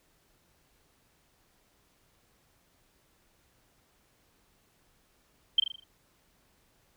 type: tone with echo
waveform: sine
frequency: 3136 Hz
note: G7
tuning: in tune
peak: -17 dBFS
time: 5.58-5.6 s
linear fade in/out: 5 ms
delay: 40 ms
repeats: 6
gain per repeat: -6 dB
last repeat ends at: 5.84 s
effects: pink hiss -68 dBFS RMS until 6.96 s